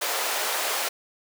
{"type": "high-pass noise", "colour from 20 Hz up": "pink", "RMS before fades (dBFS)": -27, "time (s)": [0.01, 0.89], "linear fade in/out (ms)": 10, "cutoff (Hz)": 490, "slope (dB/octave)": 24, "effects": []}